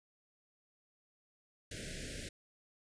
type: band-stop noise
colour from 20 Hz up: pink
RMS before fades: -44 dBFS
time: 1.71-2.29 s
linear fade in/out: 5 ms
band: 650 to 1500 Hz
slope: 96 dB/octave
effects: resampled to 22050 Hz